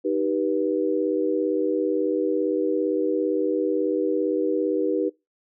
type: chord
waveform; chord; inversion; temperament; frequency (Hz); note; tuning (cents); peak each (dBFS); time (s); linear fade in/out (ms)
sine; Eb augmented; none; just; 311.1 / 388.9 / 486.1; Eb4 / G4 / B4; 0 / -14 / -28; -25; 0.04-5.1; 20
effects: noise-tail reverb RT60 0.2 s tail -21 dB re dry